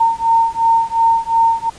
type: beating tone pair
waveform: sine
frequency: 912 / 914.8 Hz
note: A#5 / A#5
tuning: -38 / -33 cents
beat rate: 2.8 Hz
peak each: -14 dBFS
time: 0-1.7 s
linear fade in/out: 10 ms
effects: pink hiss -40 dBFS RMS until 1.78 s + resampled to 22050 Hz